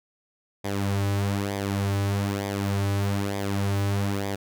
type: tone with flanger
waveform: sawtooth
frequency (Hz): 99.7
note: G2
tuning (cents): +30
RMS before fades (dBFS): -26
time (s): 0.64-4.36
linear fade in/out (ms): 10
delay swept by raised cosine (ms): 0.71 to 4.41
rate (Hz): 1.1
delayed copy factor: -0.65
effects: none